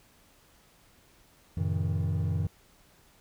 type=tone cluster; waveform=triangle; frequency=92.2 / 112.6 / 137.9 / 159.1 Hz; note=F#2 / A2 / C#3 / D#3; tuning=-6 / +40 / -9 / +39 cents; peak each=-27 / -32 / -34 / -30 dBFS; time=1.57-2.47 s; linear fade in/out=5 ms; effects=pink hiss -61 dBFS RMS until 3.2 s